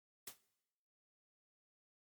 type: noise with exponential decay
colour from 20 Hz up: white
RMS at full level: -43 dBFS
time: 0.27-0.39 s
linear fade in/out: 5 ms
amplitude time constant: 26 ms
effects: noise-tail reverb RT60 1.0 s tail -20 dB re dry + MP3 96 kbps